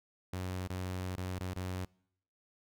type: tone with dropouts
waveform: sawtooth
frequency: 92 Hz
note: F#2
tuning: 9 cents flat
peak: -32 dBFS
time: 0.33-1.85 s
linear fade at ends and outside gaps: 5 ms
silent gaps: 0.675-0.7 / 1.159-1.177 / 1.39-1.406 / 1.537-1.561 s
effects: noise-tail reverb RT60 0.7 s tail -25 dB re dry